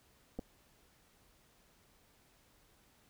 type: clicks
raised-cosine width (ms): 2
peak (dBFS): -28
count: 2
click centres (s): 0.389 / 0.393
effects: pink hiss -68 dBFS RMS until 3.09 s